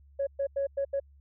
sine tone bursts at uneven times, 554.4 Hz, C#5, in tune, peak -25 dBFS, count 5, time 0.19-0.27 / 0.39-0.47 / 0.56-0.67 / 0.77-0.85 / 0.93-1 s, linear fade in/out 10 ms, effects tanh soft clip ceiling -22 dBFS + added 70 Hz sine -54 dBFS peak until 1.2 s

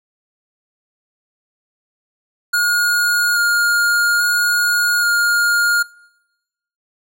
square tone with vibrato, 1427 Hz, F6, 37 cents sharp, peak -14 dBFS, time 2.53-5.83 s, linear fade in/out 10 ms, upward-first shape square, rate 0.6 Hz, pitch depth 11 cents each way, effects noise-tail reverb RT60 1.0 s tail -25 dB re dry

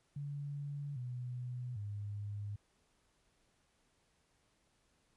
sine tone with pitch steps, 143.2 / 124 / 102.7 Hz, D3 / B2 / G#2, -43 / +7 / -19 cents, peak -39 dBFS, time 0.16-2.56 s, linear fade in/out 5 ms, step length 800 ms, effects pink hiss -75 dBFS RMS until 5.16 s + resampled to 24000 Hz

